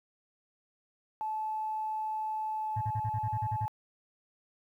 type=tone with pitch glide; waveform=sine; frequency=867 to 861 Hz; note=A5 to A5; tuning=-26 to -38 cents; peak=-31 dBFS; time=1.21-3.68 s; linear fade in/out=0 ms; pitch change=-12 cents; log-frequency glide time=2.57-2.88 s
type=tone bursts; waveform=sine; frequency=110 Hz; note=A2; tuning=in tune; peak=-29 dBFS; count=10; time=2.76-3.66 s; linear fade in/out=10 ms; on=54 ms; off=40 ms
effects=tanh soft clip ceiling -23 dBFS + 11-bit